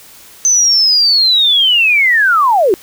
sine linear sweep, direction down, 6190 to 340 Hz, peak -7 dBFS, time 0.45-2.74 s, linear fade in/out 0 ms, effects white hiss -39 dBFS RMS until 2.82 s

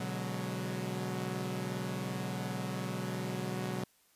sawtooth chord, G# half-diminished seventh, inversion first, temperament equal with one note detuned, 123.47 / 143.81 / 185 / 207.7 Hz, B2 / D3 / F#3 / G#3, 0 / -36 / 0 / 0 cents, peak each -36 / -38 / -34 / -40 dBFS, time 0-3.84 s, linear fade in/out 5 ms, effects white hiss -68 dBFS RMS until 4.15 s + resampled to 32000 Hz

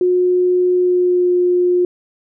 sine tone with pitch glide, 361.4 to 357.2 Hz, F#4 to F4, -41 to +39 cents, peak -11 dBFS, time 0.01-1.85 s, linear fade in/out 2 ms, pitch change -20 cents, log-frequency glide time 0.75-1.33 s, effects none

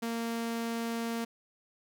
sawtooth tone, 230.8 Hz, A#3, 17 cents flat, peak -28 dBFS, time 0.02-1.25 s, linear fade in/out 10 ms, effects none

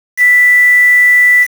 sine tone with quantisation, 1976 Hz, B6, in tune, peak -4 dBFS, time 0.17-1.47 s, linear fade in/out 50 ms, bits 4, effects none

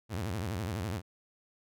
sawtooth tone with vibrato, 98.3 Hz, G2, 5 cents sharp, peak -29 dBFS, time 0.09-1.02 s, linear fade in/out 50 ms, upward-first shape sine, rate 12 Hz, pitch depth 280 cents each way, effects none

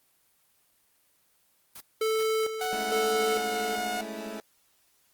white noise bursts, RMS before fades -43 dBFS, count 3, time 1.75-2.667 s, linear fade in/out 10 ms, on 59 ms, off 370 ms
square tone with tremolo, 439.7 Hz, A4, 1 cent flat, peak -25 dBFS, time 2.01-3.76 s, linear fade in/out 5 ms, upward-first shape square, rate 1.1 Hz, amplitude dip 60%
sawtooth tone with pitch glide, 740 to 723.9 Hz, F#5 to F#5, 0 to -38 cents, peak -26 dBFS, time 2.61-4.01 s, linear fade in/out 2 ms, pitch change -38 cents, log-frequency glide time 2.73-3.56 s
20% pulse chord, A major seventh, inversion third, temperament equal with one note detuned, 207.7 / 220 / 278.9 / 329.6 Hz, G#3 / A3 / C#4 / E4, 0 / 0 / +11 / 0 cents, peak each -37 / -34 / -40 / -38 dBFS, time 2.73-4.4 s, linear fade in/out 0 ms
effects white hiss -67 dBFS RMS until 5.13 s + Opus 24 kbps

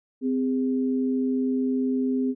sine tone pair together, 257.6 / 408.9 Hz, C4 / G#4, -27 / -27 cents, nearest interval minor sixth, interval 800 cents, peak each -22 / -30 dBFS, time 0.21-2.35 s, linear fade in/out 50 ms, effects none

